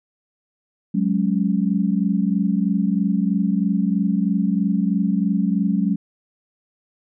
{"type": "chord", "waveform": "sine", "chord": "F# suspended second", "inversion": "none", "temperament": "just", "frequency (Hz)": [185, 208.1, 277.5], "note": ["F#3", "G#3", "C#4"], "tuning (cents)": [0, 4, 2], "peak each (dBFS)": [-20, -20, -25], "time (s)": [0.94, 5.96], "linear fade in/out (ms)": 10, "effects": []}